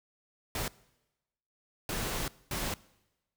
pink noise bursts at uneven times, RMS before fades -34 dBFS, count 3, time 0.55-0.68 / 1.89-2.28 / 2.51-2.74 s, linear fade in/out 2 ms, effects noise-tail reverb RT60 1.0 s tail -22 dB re dry

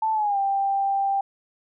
sine tone with pitch glide, 880 to 788.5 Hz, A5 to G5, 0 to +10 cents, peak -20 dBFS, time 0.02-1.21 s, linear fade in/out 5 ms, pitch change -190 cents, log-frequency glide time 0.13-0.38 s, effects none

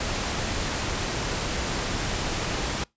pink noise, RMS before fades -28 dBFS, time 0-2.84 s, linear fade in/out 5 ms, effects noise-tail reverb RT60 0.2 s tail -25 dB re dry + resampled to 16000 Hz

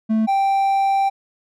triangle tone pair in turn, 220 / 784 Hz, A3 / G5, 0 / 0 cents, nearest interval octave + minor seventh, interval 2200 cents, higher second, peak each -13 dBFS, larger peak neither, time 0.09-0.27 / 0.27-1.1 s, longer second, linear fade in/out 20 ms, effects none

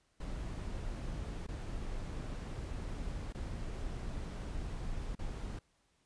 brown noise with dropouts, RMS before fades -40 dBFS, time 0.2-5.59 s, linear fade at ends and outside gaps 5 ms, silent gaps 1.467-1.485 / 3.326-3.346 / 5.152-5.19 s, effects pink hiss -74 dBFS RMS until 6.05 s + resampled to 22050 Hz

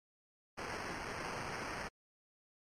white noise with sample-and-hold, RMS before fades -42 dBFS, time 0.57-1.89 s, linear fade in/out 20 ms, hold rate 3675 Hz, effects low-pass 7000 Hz 12 dB/octave + MP3 64 kbps

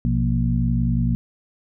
harmonic tone with a mistuned harmonic, 58.6 Hz, A#1, 10 cents sharp, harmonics 1 / 2 / 3 / 4, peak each -23 / -21 / -25 / -24 dBFS, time 0.05-1.15 s, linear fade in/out 0 ms, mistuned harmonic 2, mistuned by +110 cents, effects none

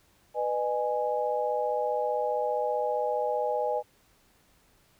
sine chord, G# minor, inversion first, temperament equal with one note detuned, 493.9 / 609.1 / 830.6 Hz, B4 / D#5 / G#5, 0 / -37 / 0 cents, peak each -30 dBFS, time 0.34-3.83 s, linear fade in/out 50 ms, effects pink hiss -64 dBFS RMS until 4.99 s

